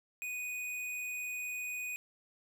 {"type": "tone with tanh clipping", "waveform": "sine", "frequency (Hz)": 2483, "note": "D#7", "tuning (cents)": -4, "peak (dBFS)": -38, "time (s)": [0.22, 1.96], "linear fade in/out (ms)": 0, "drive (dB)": 18, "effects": []}